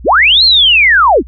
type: linear two-way sweep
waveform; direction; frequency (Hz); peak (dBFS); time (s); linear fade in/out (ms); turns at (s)
sine; up then down; 130.81 to 4308 to 181.9; -4; 0.04-1.23; 50; 0.44
effects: added 60 Hz sine -28 dBFS peak until 1.27 s